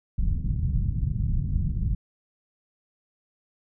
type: low-pass noise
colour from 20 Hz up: pink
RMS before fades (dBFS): -25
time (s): 0.18-1.95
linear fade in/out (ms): 5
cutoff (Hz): 160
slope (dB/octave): 24
effects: none